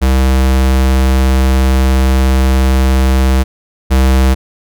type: tone pair in turn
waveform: square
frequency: 65.5 / 65.5 Hz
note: C2 / C2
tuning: +2 / +2 cents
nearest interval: unison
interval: 0 cents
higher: neither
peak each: -8 / -7 dBFS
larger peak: second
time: 0.01-3.44 / 3.9-4.35 s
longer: first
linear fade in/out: 20 ms
effects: none